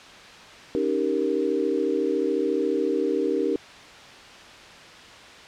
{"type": "chord", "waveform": "sine", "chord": "Eb dominant seventh", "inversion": "third", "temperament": "equal", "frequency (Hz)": [277.2, 311.1, 392, 466.2], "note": ["Db4", "Eb4", "G4", "Bb4"], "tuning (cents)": [0, 0, 0, 0], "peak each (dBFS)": [-29, -27, -26, -26], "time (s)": [0.75, 3.56], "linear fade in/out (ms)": 0, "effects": ["white hiss -44 dBFS RMS until 5.47 s", "low-pass 4000 Hz 12 dB/octave"]}